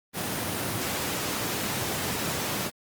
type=high-pass noise; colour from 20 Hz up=pink; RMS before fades=-30 dBFS; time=0.13-2.71 s; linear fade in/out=50 ms; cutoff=100 Hz; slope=24 dB/octave; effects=Opus 24 kbps